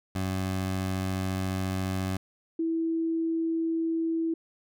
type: tone pair in turn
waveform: 20% pulse / sine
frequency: 94.3 / 327.6 Hz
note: F#2 / E4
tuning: +33 / -11 cents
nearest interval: octave + minor seventh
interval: 2156 cents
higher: second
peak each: -23 / -25 dBFS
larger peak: first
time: 0.15-2.17 / 2.59-4.34 s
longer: first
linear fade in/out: 5 ms
effects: none